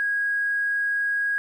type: tone with tanh clipping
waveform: triangle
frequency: 1646 Hz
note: G#6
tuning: 16 cents flat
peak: -21 dBFS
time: 0-1.38 s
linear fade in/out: 0 ms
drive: 2 dB
effects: none